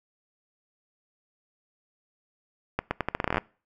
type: accelerating click train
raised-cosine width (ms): 0.5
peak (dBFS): -10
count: 14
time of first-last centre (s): 2.79-3.381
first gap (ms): 120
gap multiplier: 0.81
effects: noise-tail reverb RT60 0.4 s tail -24 dB re dry